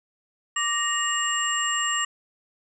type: tone cluster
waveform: sine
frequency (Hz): 1175 / 1863 / 2849 / 7450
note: D6 / A#6 / F7 / A#8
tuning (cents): +1 / -2 / +34 / -2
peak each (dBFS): -28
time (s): 0.56-2.05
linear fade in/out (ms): 5
effects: none